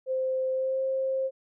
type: tone with pitch glide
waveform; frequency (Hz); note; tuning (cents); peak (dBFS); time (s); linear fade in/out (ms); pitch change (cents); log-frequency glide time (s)
sine; 521 to 530.1; C5 to C5; -7 to +23; -25; 0.06-1.31; 50; +30; 0.52-0.82
effects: none